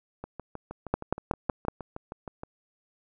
two click trains, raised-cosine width 1 ms, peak -10 / -23 dBFS, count 5 / 15, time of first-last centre 0.94-1.683 / 0.24-2.434 s, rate 5.38 / 6.38 Hz, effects none

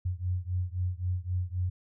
sine beating tone pair, 89 / 92.8 Hz, F2 / F#2, +33 / +6 cents, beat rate 3.8 Hz, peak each -31 / -32 dBFS, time 0.05-1.7 s, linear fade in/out 10 ms, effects none

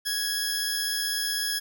20% pulse tone pair together, 1661.2 / 5264 Hz, G#6 / E8, 0 / -3 cents, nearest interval octave + minor sixth, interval 1997 cents, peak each -24 dBFS, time 0.05-1.6 s, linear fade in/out 20 ms, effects none

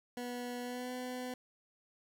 20% pulse tone with pitch glide, 244.7 to 251.4 Hz, B3 to B3, -16 to +31 cents, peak -34 dBFS, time 0.17-1.34 s, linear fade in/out 2 ms, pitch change +47 cents, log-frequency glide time 0.62-0.92 s, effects none

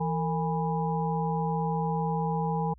harmonic tone with a mistuned harmonic, 164.4 Hz, E3, 4 cents flat, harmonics 1 / 3 / 5 / 6, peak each -28 / -34 / -31 / -36 dBFS, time 0-2.74 s, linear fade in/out 10 ms, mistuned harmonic 3, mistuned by -130 cents, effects added 60 Hz sine -51 dBFS peak until 2.78 s

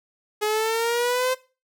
sawtooth exponential sweep, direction up, 420 to 519 Hz, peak -17 dBFS, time 0.41-1.35 s, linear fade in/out 20 ms, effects noise-tail reverb RT60 0.3 s tail -18 dB re dry

